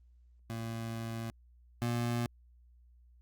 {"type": "tone pair in turn", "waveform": "25% pulse", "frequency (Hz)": [114.1, 119.12], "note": ["A#2", "A#2"], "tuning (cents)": [-37, 38], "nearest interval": "minor second", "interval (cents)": 75, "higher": "second", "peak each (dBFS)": [-33, -27], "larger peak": "second", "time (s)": [[0.5, 1.3], [1.82, 2.26]], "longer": "first", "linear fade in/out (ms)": 0, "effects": ["added 60 Hz sine -58 dBFS peak until 3.21 s", "Opus 32 kbps"]}